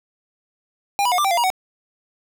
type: tone with pitch steps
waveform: square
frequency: 805 / 979 / 721 / 1184 / 779 / 691 / 953 / 749 Hz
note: G5 / B5 / F#5 / D6 / G5 / F5 / A#5 / F#5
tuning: +46 / -15 / -45 / +14 / -11 / -19 / +38 / +21 cents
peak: -17 dBFS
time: 0.99-1.502 s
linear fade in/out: 0 ms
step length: 64 ms
effects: none